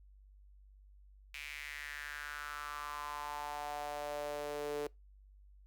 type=tone with high-pass filter sweep; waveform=sawtooth; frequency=146.83 Hz; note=D3; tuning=in tune; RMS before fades=-42 dBFS; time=1.34-4.87 s; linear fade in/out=0 ms; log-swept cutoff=2400 to 420 Hz; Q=4.6; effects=noise-tail reverb RT60 0.2 s tail -24 dB re dry + added 49 Hz sine -57 dBFS peak until 5.66 s